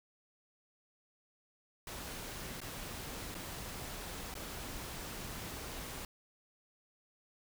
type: noise with dropouts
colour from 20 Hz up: pink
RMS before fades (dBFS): -44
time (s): 1.87-6.05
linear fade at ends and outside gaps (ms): 2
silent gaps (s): 2.605-2.615 / 3.345-3.35 / 4.341-4.352
effects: none